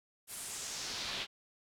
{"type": "noise with band-pass filter sweep", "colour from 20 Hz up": "brown", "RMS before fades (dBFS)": -41, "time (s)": [0.27, 1.27], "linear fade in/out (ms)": 50, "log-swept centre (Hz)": [11000, 3300], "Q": 2.1, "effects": []}